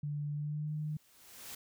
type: tone with pitch glide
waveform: sine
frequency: 146.83 to 152.18 Hz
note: D3 to D#3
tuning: 0 to -38 cents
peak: -34 dBFS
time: 0.03-0.97 s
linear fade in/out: 5 ms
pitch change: +62 cents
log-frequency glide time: 0.32-0.72 s
type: noise with exponential growth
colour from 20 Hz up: white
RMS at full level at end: -44 dBFS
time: 0.67-1.55 s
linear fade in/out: 5 ms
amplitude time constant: 190 ms
effects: none